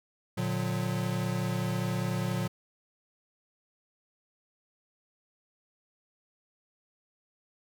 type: chord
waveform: square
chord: Bb augmented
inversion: none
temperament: equal with one note detuned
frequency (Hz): 116.54 / 146.83 / 181.29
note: Bb2 / D3 / F#3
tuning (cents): 0 / 0 / -35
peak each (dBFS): -33 / -36 / -33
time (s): 0.37-2.48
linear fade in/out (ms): 10
effects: none

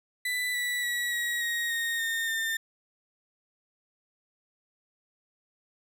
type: tone with pitch steps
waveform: 35% pulse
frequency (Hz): 1988 / 1960.6 / 1933.6 / 1907 / 1880.8 / 1854.9 / 1829.3 / 1804.1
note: B6 / B6 / B6 / A#6 / A#6 / A#6 / A#6 / A6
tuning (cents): +11 / -13 / -37 / +39 / +15 / -9 / -33 / +43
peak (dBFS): -26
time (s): 0.25-2.57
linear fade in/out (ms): 5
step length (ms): 290
effects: none

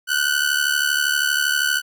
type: ring-modulated tone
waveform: sawtooth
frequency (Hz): 1493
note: F#6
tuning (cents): +15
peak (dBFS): -11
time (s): 0.07-1.82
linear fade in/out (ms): 50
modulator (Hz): 36.3
effects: none

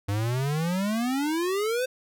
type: exponential sweep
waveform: square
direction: up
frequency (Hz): 98 to 523.3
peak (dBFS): -25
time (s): 0.08-1.86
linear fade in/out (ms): 10
effects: none

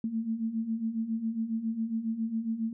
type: beating tone pair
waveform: sine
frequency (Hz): 220 / 227.3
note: A3 / A#3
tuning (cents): 0 / -43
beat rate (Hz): 7.3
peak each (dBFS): -35 / -30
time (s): 0.04-2.73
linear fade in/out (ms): 2
effects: none

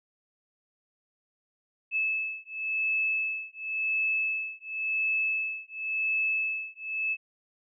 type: beating tone pair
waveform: sine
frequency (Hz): 2608 / 2608.93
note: E7 / E7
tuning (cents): -19 / -19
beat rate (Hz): 0.93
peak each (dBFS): -30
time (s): 1.91-7.17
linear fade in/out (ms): 50
effects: none

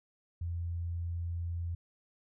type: tone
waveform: sine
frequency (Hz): 85.4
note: F2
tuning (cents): -38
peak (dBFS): -33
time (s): 0.41-1.75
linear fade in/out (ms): 5
effects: none

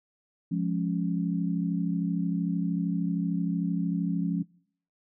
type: chord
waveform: sine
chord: Db major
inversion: first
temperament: equal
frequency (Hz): 174.61 / 207.7 / 277.2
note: F3 / Ab3 / Db4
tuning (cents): 0 / 0 / 0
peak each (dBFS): -27 / -32 / -32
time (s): 0.51-4.43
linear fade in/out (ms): 10
effects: noise-tail reverb RT60 0.6 s tail -24 dB re dry

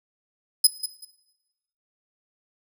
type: tone with echo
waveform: 20% pulse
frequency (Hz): 5050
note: D#8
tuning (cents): +25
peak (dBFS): -7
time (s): 0.64-0.67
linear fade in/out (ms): 5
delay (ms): 190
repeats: 2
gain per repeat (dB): -13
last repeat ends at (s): 1.05
effects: noise-tail reverb RT60 1.0 s tail -17 dB re dry

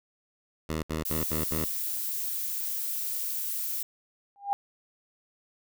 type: tone bursts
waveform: 10% pulse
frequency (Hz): 78.8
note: D#2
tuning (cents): +23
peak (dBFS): -21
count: 5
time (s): 0.69-1.65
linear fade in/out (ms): 5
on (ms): 140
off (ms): 65
type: noise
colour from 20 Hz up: violet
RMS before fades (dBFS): -32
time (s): 1.05-3.83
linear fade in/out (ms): 5
type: tone with exponential growth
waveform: sine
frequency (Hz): 804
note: G5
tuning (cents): +44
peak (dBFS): -20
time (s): 4.36-4.53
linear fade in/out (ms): 0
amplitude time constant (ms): 36
effects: none

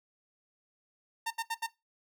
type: tone bursts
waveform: sawtooth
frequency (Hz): 910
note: A#5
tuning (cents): -42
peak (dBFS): -27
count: 4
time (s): 1.26-1.667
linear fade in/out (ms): 10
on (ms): 47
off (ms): 73
effects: noise-tail reverb RT60 0.2 s tail -17 dB re dry

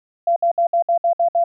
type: tone bursts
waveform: sine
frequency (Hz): 684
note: F5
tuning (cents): -36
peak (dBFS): -13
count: 8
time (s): 0.27-1.44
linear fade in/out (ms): 5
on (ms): 92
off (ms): 62
effects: none

